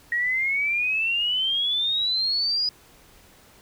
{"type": "exponential sweep", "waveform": "sine", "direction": "up", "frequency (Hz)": [1883, 4978], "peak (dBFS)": -21, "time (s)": [0.12, 2.69], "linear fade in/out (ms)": 2, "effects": ["pink hiss -53 dBFS RMS until 3.61 s"]}